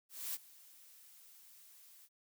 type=noise with ADSR envelope; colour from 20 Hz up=blue; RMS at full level=-39 dBFS; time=0.09-2.09 s; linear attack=250 ms; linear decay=33 ms; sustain=-21 dB; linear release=50 ms; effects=none